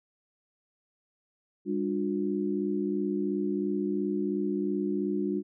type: tone cluster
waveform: sine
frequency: 201.2 / 297.1 / 360 Hz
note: G3 / D4 / F#4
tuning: +45 / +20 / -47 cents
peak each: -31 dBFS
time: 1.65-5.43 s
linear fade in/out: 50 ms
effects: none